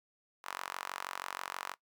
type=tone with high-pass filter; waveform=sawtooth; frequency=46.25 Hz; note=F#1; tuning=in tune; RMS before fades=-42 dBFS; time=0.43-1.76 s; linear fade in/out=50 ms; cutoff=1100 Hz; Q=2.2; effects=noise-tail reverb RT60 0.1 s tail -19 dB re dry

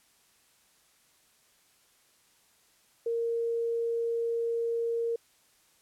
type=tone; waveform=sine; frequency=464 Hz; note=A#4; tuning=8 cents flat; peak=-27 dBFS; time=3.06-5.16 s; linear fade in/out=5 ms; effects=white hiss -65 dBFS RMS until 5.81 s + low-pass 12000 Hz 12 dB/octave

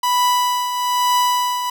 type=tone with tremolo; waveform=45% pulse; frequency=987.8 Hz; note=B5; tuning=in tune; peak=-13 dBFS; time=0.03-1.7 s; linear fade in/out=5 ms; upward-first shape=triangle; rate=1.1 Hz; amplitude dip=60%; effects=none

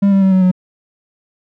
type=tone with pitch steps; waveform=triangle; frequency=199.3 / 195.2 / 191.18 / 187.25 / 183.39 Hz; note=G3 / G3 / G3 / F#3 / F#3; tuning=+29 / -7 / -43 / +21 / -15 cents; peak=-6 dBFS; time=0.02-0.515 s; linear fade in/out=10 ms; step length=99 ms; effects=none

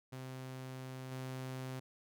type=tone with level steps; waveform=sawtooth; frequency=130 Hz; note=C3; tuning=11 cents flat; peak=-40 / -37 dBFS; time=0.12-1.8 s; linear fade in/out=10 ms; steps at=1.11 s; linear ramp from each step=10 ms; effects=none

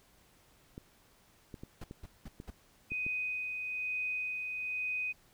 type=clicks; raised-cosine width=3 ms; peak=-31 dBFS; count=7; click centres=0.779 / 1.542 / 1.635 / 1.911 / 2.401 / 2.919 / 3.065 s
type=noise bursts; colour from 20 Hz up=brown; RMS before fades=-43 dBFS; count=4; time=1.81-2.504 s; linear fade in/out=5 ms; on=31 ms; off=190 ms
type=tone with tremolo; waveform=sine; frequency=2500 Hz; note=D#7; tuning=8 cents sharp; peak=-32 dBFS; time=2.9-5.13 s; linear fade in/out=20 ms; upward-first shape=sine; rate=1.1 Hz; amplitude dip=35%
effects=pink hiss -65 dBFS RMS until 5.33 s

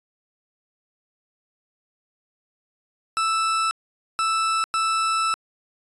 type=tone bursts at uneven times; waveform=40% pulse; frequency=1319 Hz; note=E6; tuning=1 cent sharp; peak=-19 dBFS; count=3; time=3.17-3.71 / 4.19-4.64 / 4.74-5.34 s; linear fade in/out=0 ms; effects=resampled to 24000 Hz

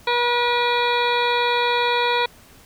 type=harmonic tone; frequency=482.5 Hz; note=B4; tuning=40 cents flat; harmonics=1 / 2 / 3 / 4 / 5 / 7 / 8 / 9; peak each=-23 / -21 / -28 / -29 / -26 / -30 / -28 / -34 dBFS; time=0.07-2.26 s; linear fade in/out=5 ms; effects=pink hiss -49 dBFS RMS until 2.65 s

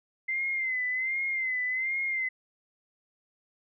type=tone with vibrato; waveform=sine; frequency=2069 Hz; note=C7; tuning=20 cents flat; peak=-27 dBFS; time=0.28-2.29 s; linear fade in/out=10 ms; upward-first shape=sine; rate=1.3 Hz; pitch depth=64 cents each way; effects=none

